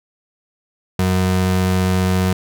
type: ring-modulated tone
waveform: square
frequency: 138.4 Hz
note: C#3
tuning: 2 cents flat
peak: -12 dBFS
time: 0.99-2.33 s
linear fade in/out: 2 ms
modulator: 47.4 Hz
effects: none